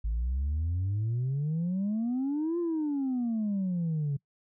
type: exponential two-way sweep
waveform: sine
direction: up then down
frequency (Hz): 52 to 350 to 138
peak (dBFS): -25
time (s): 0.04-4.17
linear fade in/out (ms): 10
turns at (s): 2.59
effects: noise-tail reverb RT60 0.1 s tail -24 dB re dry + tanh soft clip ceiling -25 dBFS